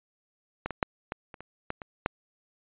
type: clicks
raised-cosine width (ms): 0.5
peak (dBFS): -16 / -18 / -8 / -17 / -28 / -27 / -16 / -24 / -10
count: 9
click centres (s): 0.66 / 0.707 / 0.828 / 1.121 / 1.342 / 1.406 / 1.704 / 1.818 / 2.061
effects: resampled to 8000 Hz